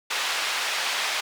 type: band-pass noise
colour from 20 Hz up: white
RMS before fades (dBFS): -27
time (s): 0.1-1.21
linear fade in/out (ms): 10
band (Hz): 770 to 3800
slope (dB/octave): 12
effects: none